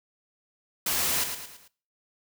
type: noise with echo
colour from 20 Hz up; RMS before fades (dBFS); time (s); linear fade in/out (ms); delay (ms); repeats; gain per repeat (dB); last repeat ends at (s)
white; -27; 0.86-1.24; 5; 110; 4; -7; 1.68
effects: noise-tail reverb RT60 0.4 s tail -20 dB re dry